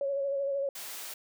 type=tone with vibrato; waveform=sine; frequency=555 Hz; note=C#5; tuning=2 cents sharp; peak=-28 dBFS; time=0.01-0.69 s; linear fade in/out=2 ms; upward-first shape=sine; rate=13 Hz; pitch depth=31 cents each way
type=high-pass noise; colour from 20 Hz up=white; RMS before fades=-41 dBFS; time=0.75-1.14 s; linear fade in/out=5 ms; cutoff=400 Hz; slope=12 dB/octave
effects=none